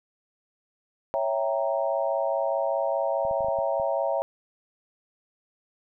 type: chord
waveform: sine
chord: C# diminished seventh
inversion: none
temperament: equal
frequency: 554.4 / 659.3 / 784 / 932.3 Hz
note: C#5 / E5 / G5 / Bb5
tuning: 0 / 0 / 0 / 0 cents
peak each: -27 / -27 / -32 / -32 dBFS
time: 1.14-4.22 s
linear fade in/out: 0 ms
type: clicks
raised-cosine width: 5 ms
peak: -32 dBFS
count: 7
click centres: 3.251 / 3.311 / 3.407 / 3.446 / 3.485 / 3.588 / 3.799 s
effects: none